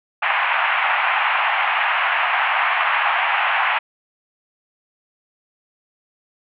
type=band-pass noise; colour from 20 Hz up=pink; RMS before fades=-19 dBFS; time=0.22-3.79 s; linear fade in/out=10 ms; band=740 to 2800 Hz; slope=48 dB/octave; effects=none